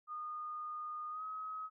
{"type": "tone with pitch glide", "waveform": "sine", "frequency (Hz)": [1226, 1272.2], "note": ["D#6", "D#6"], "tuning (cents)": [-26, 38], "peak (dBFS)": -40, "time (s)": [0.07, 1.7], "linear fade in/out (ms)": 50, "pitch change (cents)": 64, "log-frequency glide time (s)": [1.1, 1.23], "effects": []}